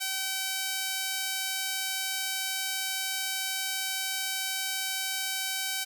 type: tone with high-pass filter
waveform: sawtooth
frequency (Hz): 767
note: G5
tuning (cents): -38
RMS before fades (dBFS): -32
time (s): 0-5.85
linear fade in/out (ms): 20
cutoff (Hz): 2400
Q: 0.53
effects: none